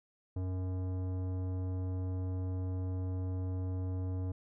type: tone with tanh clipping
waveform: sine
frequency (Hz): 92.5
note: F#2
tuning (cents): 0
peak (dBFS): -35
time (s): 0.36-4.32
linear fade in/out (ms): 5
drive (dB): 15
effects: none